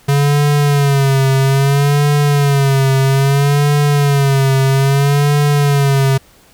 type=tone with vibrato; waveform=square; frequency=140 Hz; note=C#3; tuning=18 cents sharp; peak=-10 dBFS; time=0.08-6.18 s; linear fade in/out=10 ms; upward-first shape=sine; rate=0.61 Hz; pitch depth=71 cents each way; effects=pink hiss -47 dBFS RMS until 6.53 s